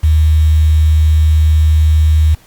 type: tone with quantisation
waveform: sine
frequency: 77.78 Hz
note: D#2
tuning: in tune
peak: -6 dBFS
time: 0.03-2.35 s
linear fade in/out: 10 ms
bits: 5
effects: pink hiss -46 dBFS RMS until 2.46 s + Opus 48 kbps